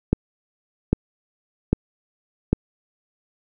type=click train; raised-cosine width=3 ms; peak=-3 dBFS; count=4; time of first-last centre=0.13-2.53 s; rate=1.25 Hz; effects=none